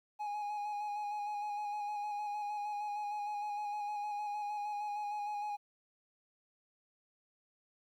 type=tone with vibrato; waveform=triangle; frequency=830.6 Hz; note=G#5; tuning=in tune; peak=-34 dBFS; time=0.19-5.57 s; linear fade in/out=20 ms; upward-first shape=square; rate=6.5 Hz; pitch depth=20 cents each way; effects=12-bit